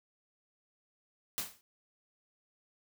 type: noise with exponential decay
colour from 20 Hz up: white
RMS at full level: -32 dBFS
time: 1.38-1.61 s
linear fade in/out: 0 ms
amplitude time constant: 49 ms
effects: none